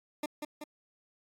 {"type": "tone with echo", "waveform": "20% pulse", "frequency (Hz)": 299.5, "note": "D4", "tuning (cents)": 34, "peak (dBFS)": -27, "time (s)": [0.23, 0.26], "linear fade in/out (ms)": 5, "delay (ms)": 190, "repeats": 2, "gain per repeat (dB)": -4, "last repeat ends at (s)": 0.64, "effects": ["AAC 48 kbps"]}